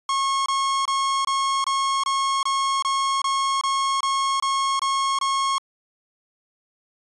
45% pulse tone bursts, 1089 Hz, C#6, 31 cents flat, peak -20 dBFS, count 14, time 0.09-5.582 s, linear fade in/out 2 ms, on 370 ms, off 24 ms, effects resampled to 22050 Hz

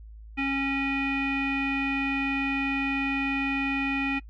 square tone with low-pass filter, 273.7 Hz, C#4, 22 cents flat, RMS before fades -27 dBFS, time 0.37-4.2 s, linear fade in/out 20 ms, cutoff 2400 Hz, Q 9.3, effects noise-tail reverb RT60 0.1 s tail -23 dB re dry + added 54 Hz sine -42 dBFS peak until 4.29 s

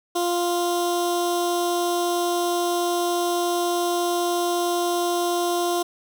15% pulse tone with notch filter, 349.2 Hz, F4, in tune, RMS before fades -23 dBFS, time 0.15-5.83 s, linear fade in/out 10 ms, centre 1800 Hz, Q 0.7, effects none

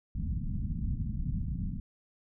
pink low-pass noise, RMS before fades -33 dBFS, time 0.15-1.8 s, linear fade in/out 5 ms, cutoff 230 Hz, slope 48 dB/octave, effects none

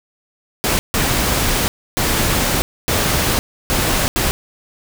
pink noise bursts at uneven times, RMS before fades -17 dBFS, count 6, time 0.64-0.79 / 0.94-1.68 / 1.97-2.62 / 2.88-3.39 / 3.7-4.08 / 4.16-4.31 s, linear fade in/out 0 ms, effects none

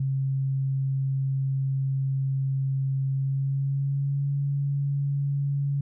sine tone with pitch glide, 135 to 140.65 Hz, C#3 to C#3, -45 to +26 cents, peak -23 dBFS, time 0-5.81 s, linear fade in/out 5 ms, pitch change +71 cents, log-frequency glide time 3.11-4.3 s, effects none

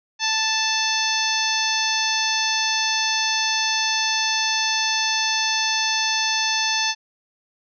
harmonic tone, 880 Hz, A5, in tune, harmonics 1 / 2 / 3 / 4 / 5 / 6 / 7, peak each -27 / -27 / -27 / -27 / -27 / -27 / -27 dBFS, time 0.19-6.95 s, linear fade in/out 50 ms, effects none

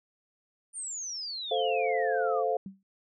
sine exponential sweep, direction down, 9200 to 1108.7 Hz, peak -34 dBFS, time 0.73-2.44 s, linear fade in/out 50 ms
sine chord, F major, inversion first, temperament equal, 440 / 523.3 / 698.5 Hz, A4 / C5 / F5, 0 / 0 / 0 cents, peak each -30 / -30 / -29 dBFS, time 1.51-2.57 s, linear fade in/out 5 ms
sine tone with exponential decay, 193.3 Hz, G3, 24 cents flat, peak -34 dBFS, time 2.66-2.83 s, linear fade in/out 2 ms, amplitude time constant 35 ms
effects none

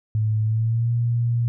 sine tone with pitch glide, 108.5 to 118.32 Hz, A2 to A#2, -24 to +26 cents, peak -18 dBFS, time 0.15-1.48 s, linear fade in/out 0 ms, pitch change +150 cents, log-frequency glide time 0.43-0.92 s, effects none

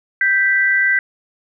sine tone pair together, 1567 / 1974.3 Hz, G6 / B6, -1 / -1 cents, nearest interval major third, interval 400 cents, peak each -15 / -15 dBFS, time 0.21-0.99 s, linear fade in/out 2 ms, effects none

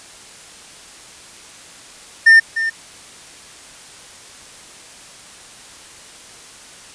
triangle tone with echo, 1806 Hz, A6, 45 cents sharp, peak -3 dBFS, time 2.26-2.4 s, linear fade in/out 10 ms, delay 300 ms, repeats 1, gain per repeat -12 dB, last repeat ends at 2.7 s, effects white hiss -40 dBFS RMS until 6.94 s + resampled to 22050 Hz

